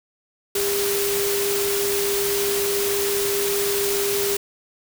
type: tone in noise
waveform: sine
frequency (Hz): 401.7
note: G4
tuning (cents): +42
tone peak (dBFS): -22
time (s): 0.55-4.37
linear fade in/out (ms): 5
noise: white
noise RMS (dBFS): -25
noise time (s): 0.55-4.37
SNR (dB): 0
effects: none